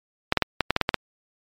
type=clicks; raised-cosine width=0.3 ms; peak=-3 dBFS; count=9; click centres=0.324 / 0.373 / 0.423 / 0.607 / 0.706 / 0.764 / 0.813 / 0.891 / 0.943 s; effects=MP3 96 kbps